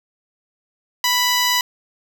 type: tone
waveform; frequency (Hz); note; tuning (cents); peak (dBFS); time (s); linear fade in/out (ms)
10% pulse; 987.8; B5; 0; -7; 1.04-1.61; 2
effects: none